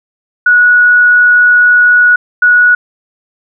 sine tone pair in turn, 1463 / 1463 Hz, F#6 / F#6, -20 / -20 cents, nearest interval unison, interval 0 cents, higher neither, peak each -3 dBFS, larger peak neither, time 0.46-2.16 / 2.42-2.75 s, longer first, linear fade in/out 5 ms, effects none

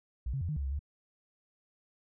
sine tone with pitch steps, 61 / 135.6 / 85.5 / 151.6 / 70.3 / 67.2 / 71.9 Hz, B1 / C#3 / F2 / D#3 / C#2 / C2 / D2, -21 / -38 / -36 / -45 / +25 / +47 / -36 cents, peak -31 dBFS, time 0.26-0.792 s, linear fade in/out 5 ms, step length 76 ms, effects none

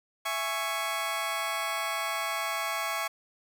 20% pulse chord, C# minor, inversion first, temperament just, 665.2 / 831.5 / 1108.7 Hz, E5 / G#5 / C#6, +16 / +2 / 0 cents, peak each -30 / -31 / -27 dBFS, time 0.25-3.08 s, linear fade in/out 10 ms, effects none

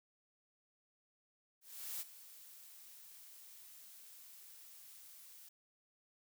blue noise with ADSR envelope, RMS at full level -42 dBFS, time 1.61-5.49 s, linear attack 400 ms, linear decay 25 ms, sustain -15 dB, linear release 6 ms, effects none

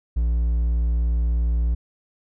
triangle tone with hard clipping, 58.5 Hz, A#1, 7 cents sharp, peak -19 dBFS, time 0.16-1.75 s, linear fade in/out 10 ms, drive 6 dB, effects none

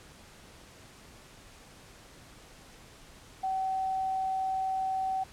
sine tone, 762 Hz, G5, 49 cents flat, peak -28 dBFS, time 3.43-5.24 s, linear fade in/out 10 ms, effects pink hiss -53 dBFS RMS until 5.32 s + low-pass 10000 Hz 12 dB/octave

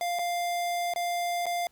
square tone with dropouts, 698.5 Hz, F5, in tune, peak -28 dBFS, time 0.01-1.67 s, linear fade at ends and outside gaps 1 ms, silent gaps 0.188-0.192 / 0.937-0.96 / 1.457-1.465 s, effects pink hiss -66 dBFS RMS until 1.71 s

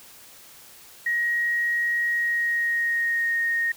sine tone with pitch glide, 1890 to 1856.5 Hz, A#6 to A#6, +23 to -8 cents, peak -21 dBFS, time 1.06-3.72 s, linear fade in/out 5 ms, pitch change -31 cents, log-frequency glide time 2.09-3.37 s, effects white hiss -48 dBFS RMS until 3.76 s

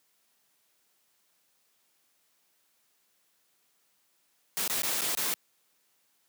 white noise with dropouts, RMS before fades -30 dBFS, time 4.57-5.34 s, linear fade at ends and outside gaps 0 ms, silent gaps 4.677-4.698 / 4.82-4.833 / 5.01-5.017 / 5.15-5.173 s, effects white hiss -71 dBFS RMS until 6.28 s + high-pass 150 Hz 12 dB/octave

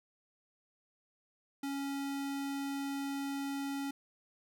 square tone, 277.7 Hz, C#4, 3 cents sharp, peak -36 dBFS, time 1.63-3.91 s, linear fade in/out 5 ms, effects none

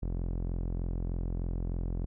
sawtooth tone with low-pass filter, 43.27 Hz, F1, 15 cents flat, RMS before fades -33 dBFS, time 0.02-2.06 s, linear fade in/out 10 ms, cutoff 440 Hz, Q 0.61, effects none

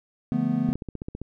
triangle chord, B half-diminished seventh, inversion first, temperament equal with one note detuned, 146.83 / 174.11 / 220 / 246.9 Hz, D3 / F3 / A3 / B3, 0 / -5 / 0 / 0 cents, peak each -28 / -29 / -25 / -23 dBFS, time 0.32-0.73 s, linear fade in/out 0 ms
click train, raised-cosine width 3 ms, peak -21 dBFS, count 9, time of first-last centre 0.69-1.216 s, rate 15.2 Hz
effects none

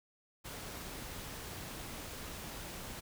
pink noise, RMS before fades -45 dBFS, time 0.44-3.01 s, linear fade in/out 20 ms, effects none

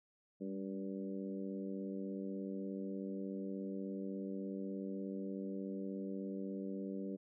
harmonic tone with a mistuned harmonic, 96.6 Hz, G2, 25 cents flat, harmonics 2 / 3 / 4 / 5 / 6, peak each -42 / -45 / -48 / -49 / -54 dBFS, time 0.4-7.17 s, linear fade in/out 20 ms, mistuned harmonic 2, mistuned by +34 cents, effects none

